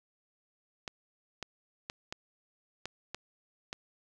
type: clicks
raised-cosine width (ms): 0.2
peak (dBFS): -20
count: 7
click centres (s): 0.878 / 1.427 / 1.899 / 2.125 / 2.856 / 3.146 / 3.729
effects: none